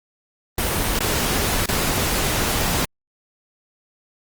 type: noise with dropouts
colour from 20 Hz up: pink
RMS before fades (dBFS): -21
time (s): 0.58-2.85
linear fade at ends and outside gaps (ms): 2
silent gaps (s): 0.99-1.005 / 1.659-1.687
effects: Opus 24 kbps

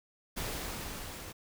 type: noise with level ramp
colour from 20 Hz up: pink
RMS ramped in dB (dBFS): -36 to -45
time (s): 0.36-1.33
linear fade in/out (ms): 20
effects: none

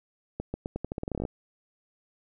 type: accelerating click train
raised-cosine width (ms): 2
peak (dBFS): -18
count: 16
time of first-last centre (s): 0.4-1.252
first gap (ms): 140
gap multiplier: 0.85
effects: none

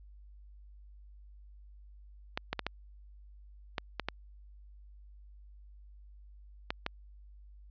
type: clicks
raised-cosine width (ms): 0.3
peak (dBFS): -16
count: 9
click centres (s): 2.375 / 2.53 / 2.593 / 2.666 / 3.782 / 3.997 / 4.086 / 6.705 / 6.864
effects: added 50 Hz sine -51 dBFS peak until 7.7 s + resampled to 11025 Hz

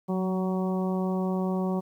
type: harmonic tone with a mistuned harmonic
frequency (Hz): 187.3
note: F#3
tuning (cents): +21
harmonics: 1 / 2 / 3 / 4 / 5 / 6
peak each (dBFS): -26 / -32 / -36 / -38 / -40 / -42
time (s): 0.08-1.81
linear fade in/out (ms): 20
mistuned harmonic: 1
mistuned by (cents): -21
effects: 10-bit

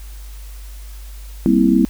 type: chord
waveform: sine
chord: C dominant seventh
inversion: second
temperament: just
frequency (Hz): 196.22 / 235.5 / 261.6 / 327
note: G3 / Bb3 / C4 / E4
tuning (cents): +2 / +18 / 0 / -14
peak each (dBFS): -16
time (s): 1.46-1.85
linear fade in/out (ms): 0
effects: added 50 Hz sine -31 dBFS peak until 1.89 s + white hiss -45 dBFS RMS until 1.89 s

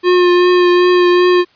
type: tone with vibrato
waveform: square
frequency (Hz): 357.2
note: F4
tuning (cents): +39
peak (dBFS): -8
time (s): 0.03-1.45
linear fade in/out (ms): 50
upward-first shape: triangle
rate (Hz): 2.6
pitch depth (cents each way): 19
effects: white hiss -51 dBFS RMS until 1.55 s + resampled to 11025 Hz

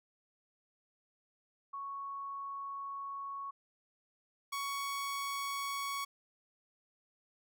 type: tone pair in turn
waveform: sine / sawtooth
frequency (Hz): 1108.7 / 1116.4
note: C#6 / C#6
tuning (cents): 0 / +12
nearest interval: unison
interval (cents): 12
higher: second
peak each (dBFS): -39 / -32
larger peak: second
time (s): 1.73-3.51 / 4.52-6.05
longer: first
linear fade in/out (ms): 10
effects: none

